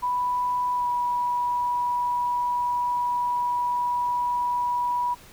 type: tone with pitch glide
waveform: sine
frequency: 987.8 to 974.8 Hz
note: B5 to B5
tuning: 0 to -23 cents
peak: -22 dBFS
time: 0.02-5.15 s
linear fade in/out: 20 ms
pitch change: -23 cents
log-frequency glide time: 0.73-0.88 s
effects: pink hiss -49 dBFS RMS until 5.32 s